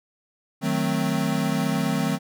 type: chord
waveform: square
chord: D# diminished seventh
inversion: none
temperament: equal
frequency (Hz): 155.56 / 185 / 220 / 261.6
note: D#3 / F#3 / A3 / C4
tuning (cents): 0 / 0 / 0 / 0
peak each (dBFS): -28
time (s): 0.61-2.19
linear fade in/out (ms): 50
effects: none